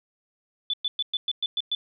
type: tone bursts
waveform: sine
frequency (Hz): 3481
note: A7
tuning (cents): -19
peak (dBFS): -23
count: 8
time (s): 0.7-1.75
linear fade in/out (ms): 2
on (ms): 35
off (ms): 110
effects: none